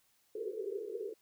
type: band-pass noise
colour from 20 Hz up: pink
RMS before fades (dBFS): -40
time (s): 0.35-1.14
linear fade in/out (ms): 5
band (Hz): 370 to 470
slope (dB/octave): 96
effects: white hiss -72 dBFS RMS until 1.21 s